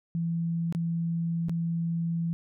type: tone with dropouts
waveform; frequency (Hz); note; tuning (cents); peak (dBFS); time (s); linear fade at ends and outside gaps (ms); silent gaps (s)
sine; 167.4; E3; +27; -26; 0.15-2.33; 0; 0.725-0.749 / 1.485-1.495
effects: none